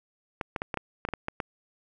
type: clicks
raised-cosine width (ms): 0.5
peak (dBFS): -15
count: 10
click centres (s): 0.412 / 0.562 / 0.619 / 0.742 / 0.773 / 1.051 / 1.088 / 1.137 / 1.284 / 1.402
effects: none